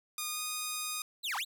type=tone with pitch glide; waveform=5% pulse; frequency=1225 to 1236.4 Hz; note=D#6 to D#6; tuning=-27 to -11 cents; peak=-23 dBFS; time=0.18-1.02 s; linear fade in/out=2 ms; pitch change=+16 cents; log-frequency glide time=0.3-0.41 s
type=linear two-way sweep; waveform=40% pulse; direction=down then up; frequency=4200 to 747 to 4200 Hz; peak=-32 dBFS; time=1.23-1.45 s; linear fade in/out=20 ms; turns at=1.36 s
effects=none

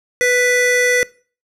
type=tone pair together; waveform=square; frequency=493.9 / 1975.6 Hz; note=B4 / B6; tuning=0 / 0 cents; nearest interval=2 octaves; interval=2400 cents; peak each=-16 dBFS; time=0.21-1.03 s; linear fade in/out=0 ms; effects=noise-tail reverb RT60 0.4 s tail -22 dB re dry + low-pass 11000 Hz 12 dB/octave

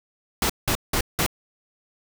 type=noise bursts; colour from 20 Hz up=pink; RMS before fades=-22 dBFS; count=4; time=0.42-1.264 s; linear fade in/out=2 ms; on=76 ms; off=180 ms; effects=none

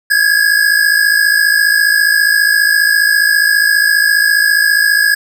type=tone pair together; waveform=square; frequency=1637.2 / 1692 Hz; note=G#6 / G#6; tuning=-25 / +32 cents; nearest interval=minor second; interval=57 cents; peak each=-12 dBFS; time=0.1-5.15 s; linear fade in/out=10 ms; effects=none

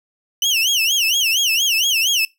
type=tone with vibrato; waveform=30% pulse; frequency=2931 Hz; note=F#7; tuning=17 cents flat; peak=-12 dBFS; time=0.42-2.25 s; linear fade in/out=2 ms; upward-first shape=sine; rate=4.3 Hz; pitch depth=210 cents each way; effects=noise-tail reverb RT60 0.2 s tail -21 dB re dry

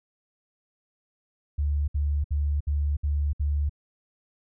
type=tone bursts; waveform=sine; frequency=72.8 Hz; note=D2; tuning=15 cents flat; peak=-22 dBFS; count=6; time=1.58-3.695 s; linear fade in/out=10 ms; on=300 ms; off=63 ms; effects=none

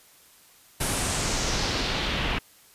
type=noise with low-pass filter sweep; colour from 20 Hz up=pink; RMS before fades=-27 dBFS; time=0.8-2.39 s; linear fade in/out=10 ms; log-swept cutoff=11000 to 2700 Hz; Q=2.1; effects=white hiss -55 dBFS RMS until 2.74 s + resampled to 32000 Hz

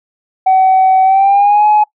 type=tone with pitch glide; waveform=sine; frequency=757 to 844.8 Hz; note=F#5 to G#5; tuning=+39 to +29 cents; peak=-4 dBFS; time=0.46-1.84 s; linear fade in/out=10 ms; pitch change=+190 cents; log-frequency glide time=1.03-1.66 s; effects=noise-tail reverb RT60 0.1 s tail -23 dB re dry + tanh soft clip ceiling -3 dBFS

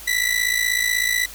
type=ring-modulated tone; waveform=sawtooth; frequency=1975.5 Hz; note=B6; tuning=in tune; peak=-12 dBFS; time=0.07-1.26 s; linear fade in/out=10 ms; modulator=28.1 Hz; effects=added 50 Hz sine -44 dBFS peak until 1.34 s + white hiss -39 dBFS RMS until 1.34 s

